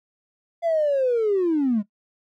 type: linear sweep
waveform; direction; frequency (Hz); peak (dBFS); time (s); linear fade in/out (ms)
triangle; down; 687 to 197.6; -14; 0.62-1.83; 50
effects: noise-tail reverb RT60 0.1 s tail -18 dB re dry + tanh soft clip ceiling -16 dBFS